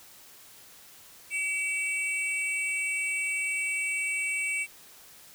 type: tone cluster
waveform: sine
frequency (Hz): 2280 / 2690 / 8120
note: C#7 / E7 / B8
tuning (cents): +48 / +34 / +47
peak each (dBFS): -29 / -33 / -36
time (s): 1.3-4.67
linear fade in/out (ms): 50
effects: white hiss -52 dBFS RMS until 5.34 s